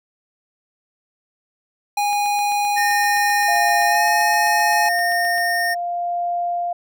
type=tone with pitch glide; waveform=square; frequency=821 to 842.6 Hz; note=G#5 to G#5; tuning=-20 to +25 cents; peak=-18 dBFS; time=1.97-4.89 s; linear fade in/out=5 ms; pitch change=+45 cents; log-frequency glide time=3.86-4.03 s
type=click train; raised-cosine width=0.3 ms; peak=-23 dBFS; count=26; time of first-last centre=2.13-5.381 s; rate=7.69 Hz
type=tone; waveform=square; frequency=1830 Hz; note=A#6; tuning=32 cents flat; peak=-20 dBFS; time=2.76-5.75 s; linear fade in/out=20 ms
type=tone with tremolo; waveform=sine; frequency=698.5 Hz; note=F5; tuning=in tune; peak=-19 dBFS; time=3.48-6.73 s; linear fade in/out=5 ms; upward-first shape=sine; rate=0.78 Hz; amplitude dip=25%
effects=none